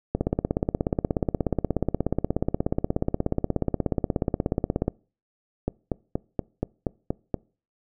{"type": "two click trains", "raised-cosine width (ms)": 2, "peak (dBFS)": [-9, -11], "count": [80, 8], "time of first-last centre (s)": [[0.15, 4.881], [5.68, 7.343]], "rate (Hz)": [16.7, 4.21], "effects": ["noise-tail reverb RT60 0.4 s tail -25 dB re dry"]}